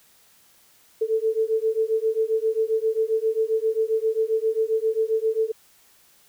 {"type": "beating tone pair", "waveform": "sine", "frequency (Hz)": [439.2, 446.7], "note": ["A4", "A4"], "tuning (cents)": [-3, 26], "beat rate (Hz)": 7.5, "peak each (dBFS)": -23, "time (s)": [1.01, 5.52], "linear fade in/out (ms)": 10, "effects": ["white hiss -57 dBFS RMS until 6.28 s"]}